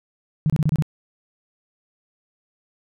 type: tone bursts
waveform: sine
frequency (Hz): 153.5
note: D#3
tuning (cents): -23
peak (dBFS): -15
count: 6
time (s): 0.46-0.823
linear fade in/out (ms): 0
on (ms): 38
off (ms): 27
effects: none